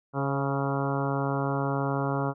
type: harmonic tone with a mistuned harmonic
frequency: 138.59 Hz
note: C#3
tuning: in tune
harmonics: 1 / 2 / 3 / 4 / 5 / 6 / 7 / 8 / 9 / 10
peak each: -29 / -32 / -34 / -35 / -36 / -37 / -37 / -38 / -39 / -39 dBFS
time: 0.13-2.34 s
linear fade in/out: 50 ms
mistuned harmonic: 4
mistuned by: -19 cents
effects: none